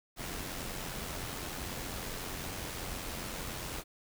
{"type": "noise with amplitude modulation", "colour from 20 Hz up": "pink", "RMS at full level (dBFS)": -38, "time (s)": [0.16, 3.84], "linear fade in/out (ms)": 50, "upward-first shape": "sine", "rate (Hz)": 90, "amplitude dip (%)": 40, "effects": []}